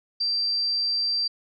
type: tone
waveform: sine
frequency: 4699 Hz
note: D8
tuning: in tune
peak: -22 dBFS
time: 0.2-1.28 s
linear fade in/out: 10 ms
effects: none